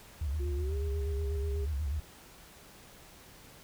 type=tone with vibrato; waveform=sine; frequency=72.4 Hz; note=D2; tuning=24 cents flat; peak=-30 dBFS; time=0.21-2 s; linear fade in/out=5 ms; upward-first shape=square; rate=8.2 Hz; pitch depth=120 cents each way
type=tone with pitch glide; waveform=sine; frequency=354.6 to 405 Hz; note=F4 to G#4; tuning=+26 to -43 cents; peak=-39 dBFS; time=0.39-1.66 s; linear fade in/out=20 ms; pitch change=+231 cents; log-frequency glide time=0.59-0.76 s
effects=pink hiss -54 dBFS RMS until 3.63 s